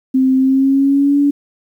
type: tone with pitch glide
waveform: sine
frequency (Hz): 261.7 to 285.4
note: C4 to D4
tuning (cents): 0 to -49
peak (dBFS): -9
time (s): 0.14-1.31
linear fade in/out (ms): 10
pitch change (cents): +151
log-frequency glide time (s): 0.36-1.18
effects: 8-bit